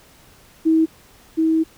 sine tone pair in turn, 321.2 / 321.2 Hz, E4 / E4, -45 / -45 cents, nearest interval unison, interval 0 cents, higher neither, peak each -12 / -14 dBFS, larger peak first, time 0.65-0.86 / 1.37-1.64 s, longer second, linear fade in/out 20 ms, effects pink hiss -50 dBFS RMS until 1.77 s

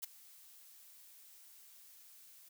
blue noise with ADSR envelope, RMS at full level -38 dBFS, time 0.02-2.49 s, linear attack 18 ms, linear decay 11 ms, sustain -21 dB, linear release 9 ms, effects none

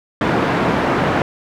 pink band-pass noise, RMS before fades -17 dBFS, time 0.21-1.22 s, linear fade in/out 2 ms, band 160 to 1600 Hz, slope 12 dB/octave, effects none

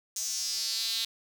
sawtooth tone with high-pass filter sweep, 225.1 Hz, A3, 40 cents sharp, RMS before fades -32 dBFS, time 0.16-1.05 s, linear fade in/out 5 ms, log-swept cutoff 6400 to 3800 Hz, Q 4.3, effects none

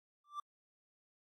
triangle tone with exponential growth, 1174.7 Hz, D6, in tune, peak -34 dBFS, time 0.24-0.4 s, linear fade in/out 5 ms, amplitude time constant 33 ms, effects AAC 64 kbps

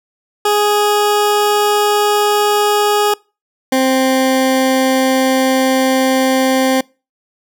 20% pulse tone pair in turn, 415.3 / 262.3 Hz, G#4 / C4, 0 / +4 cents, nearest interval minor sixth, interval 796 cents, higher first, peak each -6 dBFS, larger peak neither, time 0.45-3.14 / 3.72-6.81 s, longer second, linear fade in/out 5 ms, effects noise-tail reverb RT60 0.3 s tail -25 dB re dry

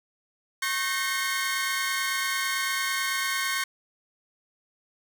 sawtooth tone cluster, 1092 / 1542 / 1845 / 2155 Hz, C#6 / G6 / A#6 / C#7, -26 / -29 / -18 / -49 cents, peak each -28 dBFS, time 0.62-3.64 s, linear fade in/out 5 ms, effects none

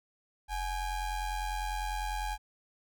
square ring-modulated tone, 400 Hz, G4, 35 cents sharp, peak -30 dBFS, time 0.48-2.38 s, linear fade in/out 50 ms, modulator 445 Hz, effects none

